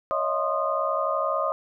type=tone cluster; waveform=sine; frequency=557 / 630 / 681 / 1053 / 1231 Hz; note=C#5 / D#5 / F5 / C6 / D#6; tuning=+8 / +21 / -44 / +11 / -19 cents; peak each=-29 / -28 / -35 / -30 / -27 dBFS; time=0.11-1.52 s; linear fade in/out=0 ms; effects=none